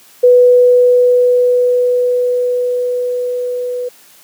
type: tone with level ramp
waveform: sine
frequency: 493.9 Hz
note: B4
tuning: in tune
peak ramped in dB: -3 to -17 dBFS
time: 0.23-3.89 s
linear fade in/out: 10 ms
effects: white hiss -44 dBFS RMS until 4.23 s + high-pass 150 Hz 12 dB/octave